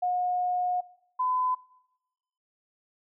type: tone pair in turn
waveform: sine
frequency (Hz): 722 / 1010.8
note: F#5 / B5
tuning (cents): -43 / +40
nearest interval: tritone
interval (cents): 583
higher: second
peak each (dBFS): -24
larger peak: neither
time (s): 0.02-0.81 / 1.19-1.55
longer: first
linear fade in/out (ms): 10
effects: noise-tail reverb RT60 0.9 s tail -21 dB re dry